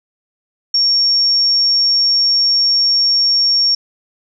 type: tone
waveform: sine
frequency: 5520 Hz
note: F8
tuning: 21 cents flat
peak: -10 dBFS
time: 0.74-3.75 s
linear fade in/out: 5 ms
effects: none